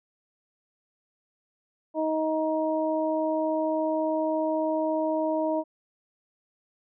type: harmonic tone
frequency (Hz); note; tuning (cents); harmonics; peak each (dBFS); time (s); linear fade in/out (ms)
314.5; D#4; +19; 1 / 2 / 3; -28 / -26 / -32; 1.94-5.64; 50
effects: none